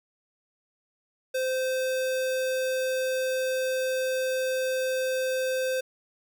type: tone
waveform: square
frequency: 518 Hz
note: C5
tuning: 17 cents flat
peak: -26 dBFS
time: 1.34-5.81 s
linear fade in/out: 10 ms
effects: none